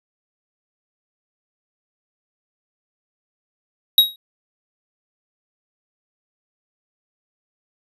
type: tone with exponential decay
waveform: square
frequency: 3804 Hz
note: A#7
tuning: 34 cents sharp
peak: -5 dBFS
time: 3.98-4.16 s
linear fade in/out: 2 ms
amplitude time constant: 37 ms
effects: resampled to 32000 Hz